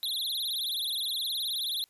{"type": "tone with vibrato", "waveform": "square", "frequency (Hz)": 3715, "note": "A#7", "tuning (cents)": -7, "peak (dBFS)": -30, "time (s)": [0.03, 1.84], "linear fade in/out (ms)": 0, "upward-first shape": "triangle", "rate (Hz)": 19, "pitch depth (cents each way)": 240, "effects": ["white hiss -67 dBFS RMS until 1.89 s", "resampled to 32000 Hz"]}